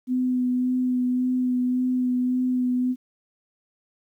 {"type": "tone with vibrato", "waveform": "sine", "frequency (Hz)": 251.5, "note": "B3", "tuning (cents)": 32, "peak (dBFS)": -20, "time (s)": [0.07, 2.96], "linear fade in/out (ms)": 50, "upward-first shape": "sine", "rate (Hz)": 1.8, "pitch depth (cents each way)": 15, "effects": ["10-bit"]}